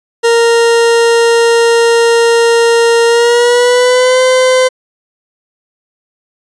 40% pulse tone with pitch glide, 464.9 to 512.9 Hz, A#4 to C5, -5 to -35 cents, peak -5 dBFS, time 0.23-4.69 s, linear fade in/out 20 ms, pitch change +170 cents, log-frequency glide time 3.06-4.2 s, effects resampled to 22050 Hz

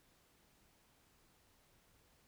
silence, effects pink hiss -71 dBFS RMS until 2.27 s

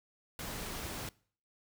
pink noise, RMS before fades -41 dBFS, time 0.39-1.09 s, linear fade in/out 2 ms, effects noise-tail reverb RT60 0.5 s tail -23 dB re dry

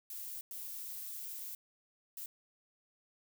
violet noise bursts at uneven times, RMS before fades -44 dBFS, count 3, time 0.1-0.41 / 0.51-1.55 / 2.17-2.26 s, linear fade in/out 2 ms, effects none

